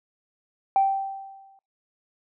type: tone with exponential decay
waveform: sine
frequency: 780 Hz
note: G5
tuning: 9 cents flat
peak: -14 dBFS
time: 0.76-1.59 s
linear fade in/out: 1 ms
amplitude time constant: 180 ms
effects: noise-tail reverb RT60 0.3 s tail -26 dB re dry + tanh soft clip ceiling -11 dBFS